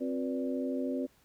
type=tone cluster; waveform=sine; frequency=263.2 / 360.1 / 488.8 / 582 Hz; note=C4 / F#4 / B4 / D5; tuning=+10 / -47 / -18 / -16 cents; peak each=-32 / -39 / -39 / -39 dBFS; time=0-1.07 s; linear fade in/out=20 ms; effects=pink hiss -66 dBFS RMS until 1.24 s